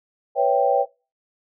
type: chord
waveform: sine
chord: C# half-diminished seventh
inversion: third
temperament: equal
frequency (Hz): 493.9 / 554.4 / 659.3 / 784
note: B4 / C#5 / E5 / G5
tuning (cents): 0 / 0 / 0 / 0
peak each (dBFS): -22 / -20 / -24 / -20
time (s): 0.35-0.86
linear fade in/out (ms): 50
effects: noise-tail reverb RT60 0.3 s tail -22 dB re dry